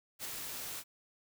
white noise with ADSR envelope, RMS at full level -39 dBFS, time 0.19-0.84 s, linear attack 51 ms, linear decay 16 ms, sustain -3 dB, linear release 55 ms, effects none

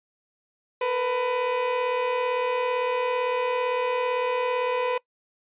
30% pulse tone pair together, 460.8 / 498.6 Hz, A#4 / B4, -20 / +16 cents, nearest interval minor second, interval 136 cents, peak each -29 / -21 dBFS, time 0.81-4.98 s, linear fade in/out 5 ms, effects noise-tail reverb RT60 0.1 s tail -22 dB re dry + resampled to 8000 Hz

